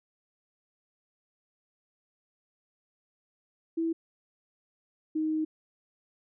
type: tone pair in turn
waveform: sine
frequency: 328.7 / 312.6 Hz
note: E4 / D#4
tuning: -5 / +8 cents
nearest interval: minor second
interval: 87 cents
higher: first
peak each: -26 dBFS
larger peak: neither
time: 3.77-3.93 / 5.15-5.45 s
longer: second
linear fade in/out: 10 ms
effects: none